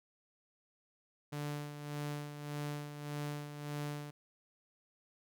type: tone with tremolo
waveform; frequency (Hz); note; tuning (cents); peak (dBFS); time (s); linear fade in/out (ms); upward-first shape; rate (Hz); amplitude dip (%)
sawtooth; 146.83; D3; 0; -33; 1.32-4.11; 10; sine; 1.7; 60
effects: none